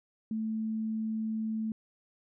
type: tone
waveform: sine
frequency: 220 Hz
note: A3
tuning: in tune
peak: -30 dBFS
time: 0.31-1.72 s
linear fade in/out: 2 ms
effects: none